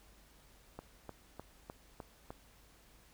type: click train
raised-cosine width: 1 ms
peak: -30 dBFS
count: 6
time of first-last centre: 0.79-2.305 s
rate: 3.3 Hz
effects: added 50 Hz sine -65 dBFS peak until 3.13 s + pink hiss -64 dBFS RMS until 3.13 s

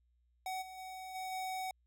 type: tone with level steps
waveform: square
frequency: 751 Hz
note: F#5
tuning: 26 cents sharp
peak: -38 / -48 / -45 / -40 / -38 dBFS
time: 0.46-1.71 s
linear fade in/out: 2 ms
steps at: 0.61 / 0.77 / 1.14 / 1.31 s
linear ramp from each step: 20 ms
effects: added 60 Hz sine -70 dBFS peak until 1.86 s

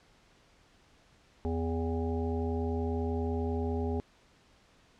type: harmonic tone with a mistuned harmonic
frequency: 82.41 Hz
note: E2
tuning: in tune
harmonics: 1 / 3 / 5 / 7 / 9 / 10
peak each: -32 / -35 / -35 / -46 / -46 / -43 dBFS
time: 1.45-4 s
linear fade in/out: 0 ms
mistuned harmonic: 10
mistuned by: -26 cents
effects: pink hiss -63 dBFS RMS until 4.99 s + low-pass 6000 Hz 12 dB/octave

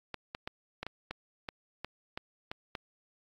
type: clicks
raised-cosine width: 0.3 ms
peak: -21 dBFS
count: 11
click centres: 0.143 / 0.349 / 0.475 / 0.83 / 0.866 / 1.11 / 1.488 / 1.846 / 2.175 / 2.515 / 2.752 s
effects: AAC 48 kbps

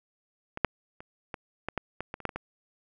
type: clicks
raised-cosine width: 0.5 ms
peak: -20 / -6 / -28 / -20 / -16 / -14 / -18 / -20 / -29 / -12 / -24 / -19 dBFS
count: 12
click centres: 0.574 / 0.647 / 1.005 / 1.342 / 1.686 / 1.777 / 2.006 / 2.141 / 2.203 / 2.253 / 2.292 / 2.36 s
effects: none

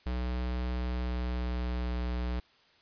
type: tone with pitch glide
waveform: square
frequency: 61.74 to 60.93 Hz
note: B1 to B1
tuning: 0 to -23 cents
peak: -31 dBFS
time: 0.06-2.4 s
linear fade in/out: 5 ms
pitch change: -23 cents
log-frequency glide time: 0.69-1.97 s
effects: white hiss -63 dBFS RMS until 2.81 s + resampled to 11025 Hz

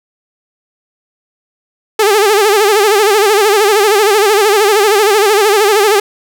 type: tone with vibrato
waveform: sawtooth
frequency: 415.3 Hz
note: G#4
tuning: in tune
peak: -3 dBFS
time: 1.99-6 s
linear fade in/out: 5 ms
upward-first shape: sine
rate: 13 Hz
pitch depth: 110 cents each way
effects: none

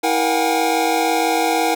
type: tone cluster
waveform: square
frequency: 323.8 / 471.7 / 718 / 764 / 822 Hz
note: E4 / A#4 / F5 / G5 / G#5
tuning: -31 / +20 / +48 / -45 / -18 cents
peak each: -23 dBFS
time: 0.03-1.75 s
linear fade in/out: 10 ms
effects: none

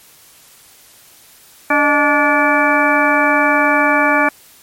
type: harmonic tone with a mistuned harmonic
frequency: 289.4 Hz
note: D4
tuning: 25 cents flat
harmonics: 1 / 2 / 3 / 4 / 5 / 6 / 8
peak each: -18 / -18 / -18 / -18 / -18 / -18 / -18 dBFS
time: 1.7-4.29 s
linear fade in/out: 5 ms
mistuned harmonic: 2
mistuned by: +86 cents
effects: white hiss -45 dBFS RMS until 4.62 s + MP3 64 kbps

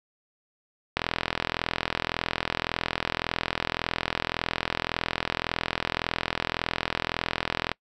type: click train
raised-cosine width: 0.3 ms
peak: -8 dBFS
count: 283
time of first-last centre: 0.97-7.716 s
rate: 41.8 Hz
effects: noise-tail reverb RT60 0.1 s tail -26 dB re dry

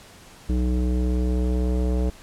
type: tone with low-pass filter sweep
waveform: square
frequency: 61.9 Hz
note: B1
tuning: 5 cents sharp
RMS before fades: -22 dBFS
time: 0.49-2.1 s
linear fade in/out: 5 ms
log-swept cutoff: 330 to 520 Hz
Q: 1.8
effects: pink hiss -47 dBFS RMS until 2.22 s + low-pass 11000 Hz 12 dB/octave

